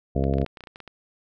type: harmonic tone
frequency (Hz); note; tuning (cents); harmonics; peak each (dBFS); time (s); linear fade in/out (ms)
68.1; C#2; -30; 1 / 2 / 3 / 4 / 5 / 6 / 7 / 8 / 9 / 10; -25 / -26 / -29 / -30 / -36 / -31 / -32 / -37 / -35 / -34; 0.15-0.45; 10
type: clicks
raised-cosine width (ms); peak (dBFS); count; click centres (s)
0.3; -25; 12; 0.24 / 0.338 / 0.384 / 0.416 / 0.463 / 0.572 / 0.607 / 0.638 / 0.672 / 0.759 / 0.803 / 0.877
effects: none